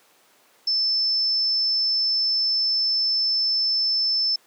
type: tone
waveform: sine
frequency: 5280 Hz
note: E8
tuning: 2 cents sharp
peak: -19 dBFS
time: 0.67-4.36 s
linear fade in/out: 5 ms
effects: pink hiss -57 dBFS RMS until 4.46 s + high-pass 400 Hz 12 dB/octave